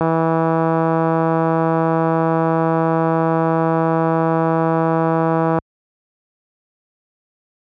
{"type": "click train", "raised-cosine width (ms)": 1, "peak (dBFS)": -4, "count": 910, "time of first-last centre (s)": [0.01, 5.587], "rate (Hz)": 163, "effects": ["high-pass 60 Hz 12 dB/octave"]}